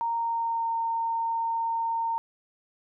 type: tone with pitch glide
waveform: sine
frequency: 927 to 915.8 Hz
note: A#5 to A#5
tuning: -10 to -31 cents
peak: -25 dBFS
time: 0.01-2.18 s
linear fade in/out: 0 ms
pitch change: -21 cents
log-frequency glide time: 0.14-0.71 s
effects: none